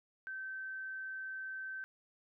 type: tone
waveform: sine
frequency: 1545 Hz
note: G6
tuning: 26 cents flat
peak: -40 dBFS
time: 0.27-1.84 s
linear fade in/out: 0 ms
effects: none